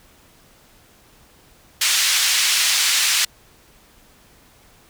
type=band-pass noise; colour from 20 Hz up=white; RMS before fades=-18 dBFS; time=1.81-3.25 s; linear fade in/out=5 ms; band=1900 to 6200 Hz; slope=12 dB/octave; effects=pink hiss -52 dBFS RMS until 4.89 s